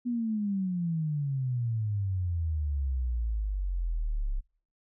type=exponential sweep; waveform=sine; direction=down; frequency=246.9 to 32.92 Hz; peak=-27 dBFS; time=0.05-4.41 s; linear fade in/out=20 ms; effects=noise-tail reverb RT60 0.5 s tail -25 dB re dry